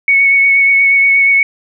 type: tone with vibrato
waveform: sine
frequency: 2217 Hz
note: C#7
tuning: in tune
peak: -6 dBFS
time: 0.08-1.43 s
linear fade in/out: 2 ms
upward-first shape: triangle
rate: 8.4 Hz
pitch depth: 19 cents each way
effects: none